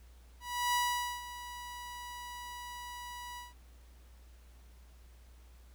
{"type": "tone with ADSR envelope", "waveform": "sawtooth", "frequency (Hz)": 975, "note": "B5", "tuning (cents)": -23, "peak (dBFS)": -24, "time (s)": [0.4, 3.54], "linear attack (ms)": 340, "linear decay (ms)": 470, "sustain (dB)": -15, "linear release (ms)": 160, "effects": ["added 60 Hz sine -54 dBFS peak until 5.74 s", "pink hiss -66 dBFS RMS until 5.74 s"]}